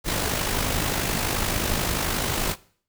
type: noise with amplitude modulation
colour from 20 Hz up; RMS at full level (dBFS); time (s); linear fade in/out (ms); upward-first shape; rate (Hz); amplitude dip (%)
pink; -23; 0.04-2.56; 50; sine; 51.4; 50
effects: noise-tail reverb RT60 0.5 s tail -20 dB re dry